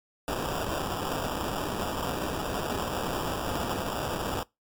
white noise with sample-and-hold, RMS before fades -31 dBFS, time 0.28-4.43 s, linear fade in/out 0 ms, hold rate 2100 Hz, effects noise-tail reverb RT60 0.2 s tail -23 dB re dry + MP3 96 kbps

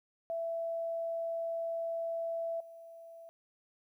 sine tone with level steps, 665 Hz, E5, 15 cents sharp, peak -33 / -48 dBFS, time 0.3-3.29 s, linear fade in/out 0 ms, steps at 2.6 s, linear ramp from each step 5 ms, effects 12-bit

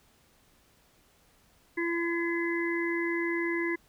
harmonic tone, 339.1 Hz, E4, 49 cents sharp, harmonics 1 / 3 / 5 / 6, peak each -29 / -40 / -37 / -33 dBFS, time 1.77-3.76 s, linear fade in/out 10 ms, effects pink hiss -64 dBFS RMS until 3.88 s

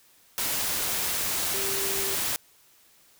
sine tone in noise, 392 Hz, G4, in tune, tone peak -34 dBFS, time 1.54-2.15 s, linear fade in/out 0 ms, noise white, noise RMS -28 dBFS, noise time 0.38-2.36 s, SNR -9 dB, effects white hiss -59 dBFS RMS until 3.19 s

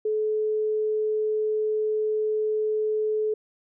sine tone, 430 Hz, A4, 40 cents flat, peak -22 dBFS, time 0.05-3.34 s, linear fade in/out 5 ms, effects none

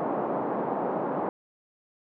white band-pass noise, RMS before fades -29 dBFS, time 0-1.29 s, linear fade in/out 0 ms, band 180 to 890 Hz, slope 24 dB/octave, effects none

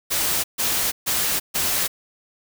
white noise bursts, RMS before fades -22 dBFS, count 4, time 0.1-1.88 s, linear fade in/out 20 ms, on 340 ms, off 140 ms, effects none

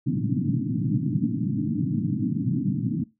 pink band-pass noise, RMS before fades -25 dBFS, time 0.06-3.04 s, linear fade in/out 10 ms, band 110 to 310 Hz, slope 96 dB/octave, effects noise-tail reverb RT60 0.2 s tail -18 dB re dry

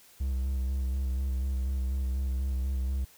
triangle tone with vibrato, 65.5 Hz, C2, 2 cents sharp, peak -25 dBFS, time 0.2-3.05 s, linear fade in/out 10 ms, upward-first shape square, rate 4.1 Hz, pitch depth 32 cents each way, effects white hiss -57 dBFS RMS until 3.17 s

